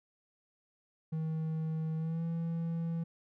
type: tone with pitch glide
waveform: triangle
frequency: 159.1 to 166.24 Hz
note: D#3 to E3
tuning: +39 to +15 cents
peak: -30 dBFS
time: 1.12-3.04 s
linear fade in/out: 10 ms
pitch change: +76 cents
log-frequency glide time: 1.97-2.23 s
effects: none